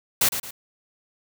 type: noise with echo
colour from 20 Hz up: white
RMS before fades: -19 dBFS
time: 0.21-0.29 s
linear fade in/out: 5 ms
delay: 110 ms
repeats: 2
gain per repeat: -9 dB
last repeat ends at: 0.51 s
effects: none